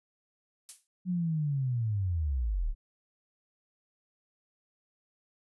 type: noise with exponential decay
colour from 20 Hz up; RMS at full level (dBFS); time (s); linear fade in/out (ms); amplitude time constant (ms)
violet; -35; 0.69-0.87; 0; 37
type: linear sweep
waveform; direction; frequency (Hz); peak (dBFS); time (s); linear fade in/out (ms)
sine; down; 185 to 30.45; -27; 1.05-2.75; 50
effects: resampled to 24000 Hz